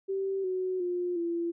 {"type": "tone with pitch steps", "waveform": "sine", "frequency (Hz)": [387.7, 371, 355.1, 339.9], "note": ["G4", "F#4", "F4", "F4"], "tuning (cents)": [-19, 5, 29, -47], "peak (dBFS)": -28, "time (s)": [0.08, 1.52], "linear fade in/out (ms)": 20, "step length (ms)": 360, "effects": []}